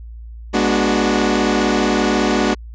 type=chord; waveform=sawtooth; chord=G# half-diminished seventh; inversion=none; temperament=equal with one note detuned; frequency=207.7 / 242.7 / 293.7 / 370 Hz; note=G#3 / B3 / D4 / F#4; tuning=0 / -30 / 0 / 0 cents; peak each=-16 dBFS; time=0.53-2.55 s; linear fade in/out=20 ms; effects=added 57 Hz sine -31 dBFS peak until 2.74 s + resampled to 16000 Hz